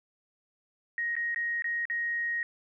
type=tone with dropouts; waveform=sine; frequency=1877 Hz; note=A#6; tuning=11 cents sharp; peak=-28 dBFS; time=0.98-2.43 s; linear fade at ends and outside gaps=1 ms; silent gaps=1.154-1.165 / 1.346-1.36 / 1.622-1.643 / 1.854-1.899 s; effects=none